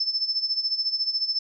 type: tone with tremolo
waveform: sine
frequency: 5274 Hz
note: E8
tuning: in tune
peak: -20 dBFS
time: 0-1.39 s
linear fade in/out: 5 ms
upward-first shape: sine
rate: 14 Hz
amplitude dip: 75%
effects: none